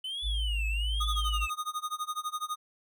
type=tone with vibrato; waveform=triangle; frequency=3000 Hz; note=F#7; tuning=23 cents sharp; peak=-32 dBFS; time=0.04-1.5 s; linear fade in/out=5 ms; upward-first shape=triangle; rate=1.2 Hz; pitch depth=270 cents each way
type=tone; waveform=sine; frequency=53.9 Hz; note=A1; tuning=35 cents flat; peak=-28 dBFS; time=0.22-1.48 s; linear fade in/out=50 ms
type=tone with tremolo; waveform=square; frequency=1234 Hz; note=D#6; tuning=15 cents flat; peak=-30 dBFS; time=1-2.56 s; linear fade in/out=10 ms; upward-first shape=sine; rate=12 Hz; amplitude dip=95%
effects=none